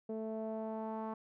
sawtooth tone with low-pass filter sweep, 220.1 Hz, A3, 1 cent sharp, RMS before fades -40 dBFS, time 0.09-1.14 s, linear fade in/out 5 ms, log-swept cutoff 530 to 1000 Hz, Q 3.4, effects none

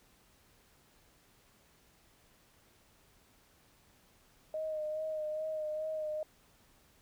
sine tone with vibrato, 620 Hz, D#5, 6 cents flat, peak -34 dBFS, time 4.54-6.23 s, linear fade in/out 2 ms, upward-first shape sine, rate 2.4 Hz, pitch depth 28 cents each way, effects pink hiss -66 dBFS RMS until 7.01 s

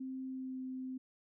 sine tone with pitch glide, 261.8 to 258.8 Hz, C4 to C4, +1 to -19 cents, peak -39 dBFS, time 0-0.98 s, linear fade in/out 10 ms, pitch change -20 cents, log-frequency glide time 0.26-0.62 s, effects none

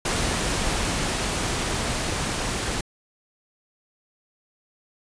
pink noise with level ramp, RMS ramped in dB -24 to -27 dBFS, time 0.05-2.81 s, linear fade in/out 5 ms, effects resampled to 22050 Hz

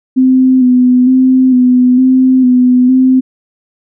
sine tone with vibrato, 254.6 Hz, C4, 47 cents flat, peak -4 dBFS, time 0.16-3.21 s, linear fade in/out 20 ms, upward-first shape square, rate 1.1 Hz, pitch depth 29 cents each way, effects none

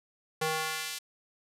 square tone with high-pass filter sweep, 157.6 Hz, D#3, 23 cents sharp, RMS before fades -33 dBFS, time 0.41-0.99 s, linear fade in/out 10 ms, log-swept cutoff 410 to 3700 Hz, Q 0.75, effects resampled to 32000 Hz + 9-bit

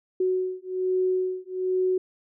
sine beating tone pair, 370 / 371.2 Hz, F#4 / F#4, 0 / +6 cents, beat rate 1.2 Hz, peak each -26 dBFS, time 0.2-1.98 s, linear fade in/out 5 ms, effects none

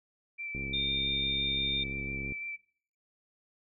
sine tone with vibrato, 2335 Hz, D7, 11 cents flat, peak -36 dBFS, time 0.38-2.57 s, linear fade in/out 20 ms, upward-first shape sine, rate 5.9 Hz, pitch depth 13 cents each way
click train, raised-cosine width 3 ms, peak -28 dBFS, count 122, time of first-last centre 0.55-2.322 s, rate 68.3 Hz
sine tone, 3635 Hz, A#7, 44 cents flat, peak -29 dBFS, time 0.73-1.84 s, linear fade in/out 10 ms
effects noise-tail reverb RT60 0.6 s tail -23 dB re dry

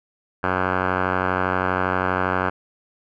5% pulse tone with low-pass filter, 92.5 Hz, F#2, in tune, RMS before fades -22 dBFS, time 0.43-2.5 s, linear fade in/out 10 ms, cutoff 1600 Hz, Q 5.3, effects none

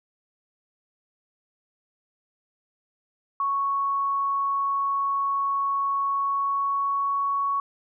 sine tone with pitch glide, 1108.7 to 1115.1 Hz, C#6 to C#6, 0 to +10 cents, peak -22 dBFS, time 3.4-7.6 s, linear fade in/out 2 ms, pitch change +10 cents, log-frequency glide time 6.08-7.18 s, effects none

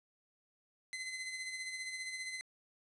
sawtooth tone with tremolo, 2047 Hz, C7, 38 cents flat, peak -35 dBFS, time 0.93-2.41 s, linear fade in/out 0 ms, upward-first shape sine, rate 15 Hz, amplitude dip 45%, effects resampled to 24000 Hz + 12-bit

